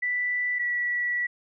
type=tone pair in turn; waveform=sine; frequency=1975.5 / 1946.1 Hz; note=B6 / B6; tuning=0 / -26 cents; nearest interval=unison; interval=26 cents; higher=first; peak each=-24 dBFS; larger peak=neither; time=0.02-0.59 / 0.59-1.27 s; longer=second; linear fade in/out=10 ms; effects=none